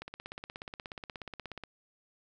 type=click train; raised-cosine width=0.3 ms; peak=-25 dBFS; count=28; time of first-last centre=0.02-1.637 s; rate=16.7 Hz; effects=none